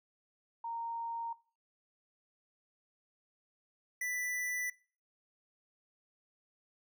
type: tone pair in turn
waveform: sine / square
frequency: 926 / 1980.9 Hz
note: A#5 / B6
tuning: -12 / +5 cents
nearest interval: octave + minor second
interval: 1317 cents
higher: second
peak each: -37 / -35 dBFS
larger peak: second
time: 0.64-1.33 / 4.01-4.7 s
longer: neither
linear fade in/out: 5 ms
effects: noise-tail reverb RT60 0.4 s tail -20 dB re dry